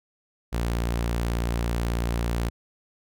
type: tone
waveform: sawtooth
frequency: 58.27 Hz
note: A#1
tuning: in tune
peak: -20 dBFS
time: 0.52-2.5 s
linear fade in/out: 20 ms
effects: none